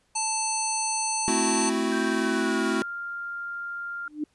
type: harmonic tone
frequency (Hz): 880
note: A5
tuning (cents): 0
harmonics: 1 / 3 / 5 / 7 / 9 / 10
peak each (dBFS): -29 / -36 / -35 / -30 / -39 / -31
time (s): 0.15-1.7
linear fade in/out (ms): 10
type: chord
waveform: square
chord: F# half-diminished seventh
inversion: first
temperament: equal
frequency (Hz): 220 / 261.6 / 329.6 / 370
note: A3 / C4 / E4 / F#4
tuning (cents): 0 / 0 / 0 / 0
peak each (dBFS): -30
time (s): 1.28-2.82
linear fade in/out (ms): 0
type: tone with pitch glide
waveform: sine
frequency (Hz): 1568 to 1396.9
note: G6 to F6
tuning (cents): 0 to 0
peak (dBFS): -31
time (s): 1.92-4.08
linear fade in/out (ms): 2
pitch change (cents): -200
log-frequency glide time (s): 2.09-2.75
type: tone with exponential growth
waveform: sine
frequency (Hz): 300.6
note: D4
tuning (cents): +40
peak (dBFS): -23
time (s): 4.05-4.24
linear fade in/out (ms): 5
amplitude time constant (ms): 40
effects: pink hiss -68 dBFS RMS until 4.34 s + resampled to 24000 Hz